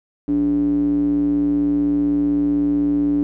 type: tone with band-pass filter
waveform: square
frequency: 57.9 Hz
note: A#1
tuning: 11 cents flat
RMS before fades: -18 dBFS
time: 0.28-3.23 s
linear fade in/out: 0 ms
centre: 290 Hz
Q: 9.6
effects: none